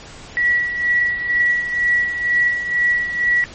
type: tone with tremolo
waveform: sine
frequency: 1936 Hz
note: B6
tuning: 35 cents flat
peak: -12 dBFS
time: 0.37-3.44 s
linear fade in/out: 0 ms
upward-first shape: sine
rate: 2.1 Hz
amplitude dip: 65%
effects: pink hiss -38 dBFS RMS until 3.54 s + MP3 32 kbps